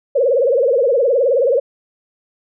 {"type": "tone with vibrato", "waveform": "sine", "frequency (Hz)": 512, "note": "C5", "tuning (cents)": -38, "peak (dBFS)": -11, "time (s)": [0.15, 1.6], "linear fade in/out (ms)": 10, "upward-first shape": "triangle", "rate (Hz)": 19, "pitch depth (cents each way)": 230, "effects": []}